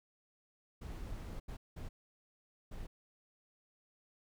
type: noise bursts at uneven times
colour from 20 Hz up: brown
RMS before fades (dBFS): -44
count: 4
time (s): 0.81-1.4 / 1.48-1.57 / 1.76-1.89 / 2.71-2.87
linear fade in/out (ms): 10
effects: none